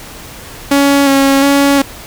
sawtooth tone with vibrato, 277.2 Hz, C#4, in tune, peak -3 dBFS, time 0.71-1.82 s, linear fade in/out 5 ms, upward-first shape square, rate 1.4 Hz, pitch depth 20 cents each way, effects pink hiss -31 dBFS RMS until 2.06 s

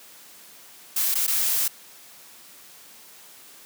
blue noise with dropouts, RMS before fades -23 dBFS, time 0.96-1.68 s, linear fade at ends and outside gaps 5 ms, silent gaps 1.144-1.153 / 1.267-1.277 s, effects white hiss -48 dBFS RMS until 3.65 s + high-pass 150 Hz 12 dB/octave

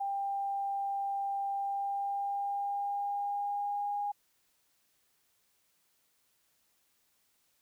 sine tone with pitch glide, 794 to 817.3 Hz, G5 to G#5, +22 to -28 cents, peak -31 dBFS, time 0-4.12 s, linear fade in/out 10 ms, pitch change +50 cents, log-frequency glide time 1.52-4 s, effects white hiss -73 dBFS RMS until 7.61 s

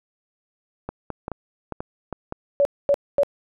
clicks, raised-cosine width 1 ms, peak -15 dBFS, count 8, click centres 0.89 / 1.103 / 1.281 / 1.317 / 1.723 / 1.805 / 2.127 / 2.324 s
sine tone bursts, 567 Hz, C#5, 39 cents sharp, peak -14 dBFS, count 3, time 2.6-3.233 s, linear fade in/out 0 ms, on 51 ms, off 240 ms
effects none

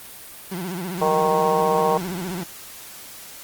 30% pulse tone with vibrato, 180 Hz, F#3, 47 cents flat, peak -24 dBFS, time 0.51-2.44 s, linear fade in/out 10 ms, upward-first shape sine, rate 15 Hz, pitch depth 130 cents each way
harmonic tone, 155.56 Hz, D#3, in tune, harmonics 3 / 4 / 5 / 6 / 7, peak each -21 / -25 / -23 / -24 / -25 dBFS, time 1.01-1.98 s, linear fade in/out 10 ms
effects white hiss -40 dBFS RMS until 3.43 s + Opus 32 kbps

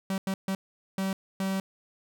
45% pulse tone bursts at uneven times, 192.2 Hz, G3, 34 cents flat, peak -27 dBFS, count 5, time 0.1-0.18 / 0.27-0.34 / 0.48-0.55 / 0.98-1.13 / 1.4-1.6 s, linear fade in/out 2 ms, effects none

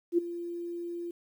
sine tone with ADSR envelope, 344.6 Hz, F4, 23 cents flat, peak -19 dBFS, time 0.12-1.11 s, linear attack 61 ms, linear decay 10 ms, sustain -15 dB, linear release 5 ms, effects 10-bit

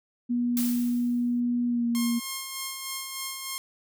sine tone with pitch glide, 241.8 to 235.3 Hz, B3 to A#3, -36 to +16 cents, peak -23 dBFS, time 0.29-2.2 s, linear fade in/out 20 ms, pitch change -48 cents, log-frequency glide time 1.67-1.87 s
blue noise with exponential decay, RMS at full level -30 dBFS, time 0.57-1.4 s, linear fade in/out 0 ms, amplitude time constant 180 ms
5% pulse tone with tremolo, 1070 Hz, C6, 38 cents sharp, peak -19 dBFS, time 1.95-3.58 s, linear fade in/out 0 ms, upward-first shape sine, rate 3.3 Hz, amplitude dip 40%
effects none

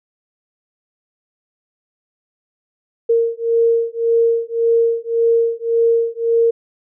sine beating tone pair, 460.9 / 462.7 Hz, A#4 / A#4, -20 / -13 cents, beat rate 1.8 Hz, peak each -16 dBFS, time 3.09-6.51 s, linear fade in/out 10 ms, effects none

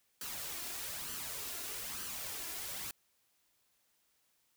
white noise with flanger, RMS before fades -42 dBFS, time 0.21-2.91 s, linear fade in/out 2 ms, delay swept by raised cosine 0.66 to 2.96 ms, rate 1.1 Hz, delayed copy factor +0.5, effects white hiss -75 dBFS RMS until 4.56 s

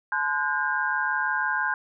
sine tone cluster, 857 / 1030 / 1452 / 1598 Hz, A5 / C6 / F#6 / G6, -46 / -28 / -33 / +33 cents, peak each -31 / -30 / -29 / -26 dBFS, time 0.12-1.74 s, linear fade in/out 2 ms, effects none

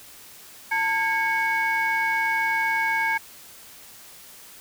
sine tone cluster, 896 / 1634 / 2216 Hz, A5 / G#6 / C#7, +31 / -29 / -1 cents, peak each -24 dBFS, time 0.71-3.18 s, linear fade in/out 10 ms, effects tanh soft clip ceiling -15 dBFS + white hiss -46 dBFS RMS until 4.6 s

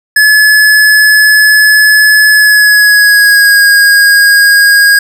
square tone with pitch glide, 1712 to 1635.6 Hz, A6 to G#6, -48 to -27 cents, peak -3 dBFS, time 0.16-4.99 s, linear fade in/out 5 ms, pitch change -79 cents, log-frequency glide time 2.31-3.64 s, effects none

